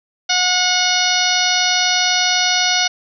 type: harmonic tone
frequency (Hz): 728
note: F#5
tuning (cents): -28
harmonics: 1 / 2 / 3 / 4 / 5 / 6 / 7 / 8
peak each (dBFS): -22 / -22 / -22 / -22 / -22 / -22 / -22 / -22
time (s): 0.29-2.88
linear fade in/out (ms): 10
effects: none